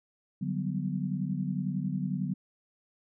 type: chord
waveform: sine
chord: G major seventh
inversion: second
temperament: equal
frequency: 146.83 / 185 / 196 / 246.9 Hz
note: D3 / F#3 / G3 / B3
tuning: 0 / 0 / 0 / 0 cents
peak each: -34 / -32 / -37 / -37 dBFS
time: 0.41-2.34 s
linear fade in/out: 10 ms
effects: none